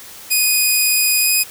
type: tone with pitch glide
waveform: 5% pulse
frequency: 2482 to 2499 Hz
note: D#7 to D#7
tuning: -5 to +7 cents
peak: -4 dBFS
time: 0.3-1.44 s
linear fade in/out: 20 ms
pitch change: +12 cents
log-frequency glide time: 1.2-1.29 s
effects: white hiss -37 dBFS RMS until 1.5 s